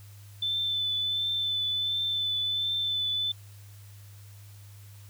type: tone with vibrato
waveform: sine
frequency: 3520 Hz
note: A7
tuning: in tune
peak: -26 dBFS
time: 0.42-3.32 s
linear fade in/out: 5 ms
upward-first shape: triangle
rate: 1.4 Hz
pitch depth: 22 cents each way
effects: added 101 Hz sine -46 dBFS peak until 5.09 s + white hiss -57 dBFS RMS until 5.09 s